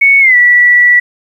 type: tone with pitch glide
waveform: sine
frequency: 2217 to 1952.4 Hz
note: C#7 to B6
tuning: 0 to -20 cents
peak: -3 dBFS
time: 0.01-1 s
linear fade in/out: 10 ms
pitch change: -220 cents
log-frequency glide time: 0.2-0.36 s
effects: 7-bit